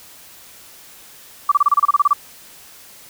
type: tone bursts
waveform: sine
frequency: 1160 Hz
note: D6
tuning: 22 cents flat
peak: -9 dBFS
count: 12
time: 1.49-2.133 s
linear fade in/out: 5 ms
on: 27 ms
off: 29 ms
effects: white hiss -43 dBFS RMS until 3.09 s